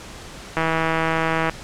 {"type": "click train", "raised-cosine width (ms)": 0.5, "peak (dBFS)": -6, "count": 151, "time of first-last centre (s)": [0.57, 1.496], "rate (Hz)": 162, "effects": ["pink hiss -38 dBFS RMS until 1.63 s", "low-pass 8000 Hz 12 dB/octave"]}